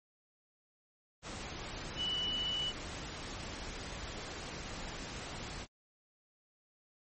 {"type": "tone in noise", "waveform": "sine", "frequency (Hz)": 2960, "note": "F#7", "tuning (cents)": 0, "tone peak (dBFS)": -33, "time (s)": [1.96, 2.73], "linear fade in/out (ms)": 50, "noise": "pink", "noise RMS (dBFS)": -43, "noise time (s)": [1.22, 5.67], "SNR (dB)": 7, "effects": ["MP3 32 kbps"]}